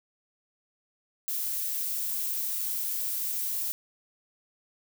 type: noise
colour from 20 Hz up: violet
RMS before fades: -31 dBFS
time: 1.28-3.72 s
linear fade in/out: 0 ms
effects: none